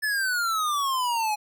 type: exponential sweep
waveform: square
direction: down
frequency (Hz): 1753 to 830.6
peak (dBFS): -24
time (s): 0.02-1.36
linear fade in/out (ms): 20
effects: none